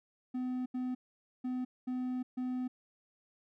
triangle tone bursts at uneven times, 252.8 Hz, B3, 41 cents sharp, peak -31 dBFS, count 5, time 0.34-0.66 / 0.74-0.95 / 1.44-1.65 / 1.87-2.23 / 2.37-2.68 s, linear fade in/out 10 ms, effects none

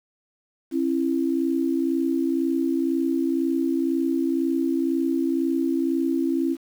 sine tone pair together, 270 / 332 Hz, C#4 / E4, -45 / +12 cents, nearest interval major third, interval 357 cents, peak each -23 dBFS, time 0.71-6.57 s, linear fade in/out 50 ms, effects 8-bit

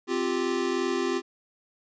square chord, C suspended fourth, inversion none, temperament equal, 261.6 / 349.2 / 392 Hz, C4 / F4 / G4, 0 / 0 / 0 cents, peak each -32 / -29 / -30 dBFS, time 0.07-1.22 s, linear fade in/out 50 ms, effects resampled to 16000 Hz

